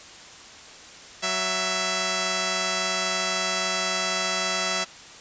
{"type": "tone pair together", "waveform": "5% pulse", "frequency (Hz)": [186.3, 663.9], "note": ["F#3", "E5"], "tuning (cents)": [12, 12], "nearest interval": "octave + minor seventh", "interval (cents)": 2200, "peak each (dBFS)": [-19, -13], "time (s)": [1.22, 4.85], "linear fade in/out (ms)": 20, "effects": ["white hiss -44 dBFS RMS until 5.2 s", "resampled to 16000 Hz"]}